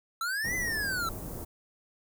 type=linear two-way sweep; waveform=square; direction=up then down; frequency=1308 to 2038 to 1308 Hz; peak=-30 dBFS; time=0.21-1.09 s; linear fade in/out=2 ms; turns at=0.55 s
type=band-stop noise; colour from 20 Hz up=pink; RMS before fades=-39 dBFS; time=0.44-1.45 s; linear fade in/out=10 ms; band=670 to 12000 Hz; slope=12 dB/octave
effects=none